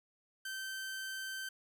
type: tone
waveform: sawtooth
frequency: 1549 Hz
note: G6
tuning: 21 cents flat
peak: -36 dBFS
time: 0.45-1.49 s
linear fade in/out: 5 ms
effects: none